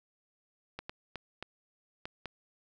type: clicks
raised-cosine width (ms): 0.3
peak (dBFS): -23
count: 6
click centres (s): 0.79 / 0.895 / 1.157 / 1.426 / 2.055 / 2.257
effects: none